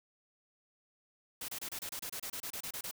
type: noise bursts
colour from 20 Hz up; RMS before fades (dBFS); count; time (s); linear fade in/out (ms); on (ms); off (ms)
white; -41; 15; 1.41-2.912; 5; 74; 28
effects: none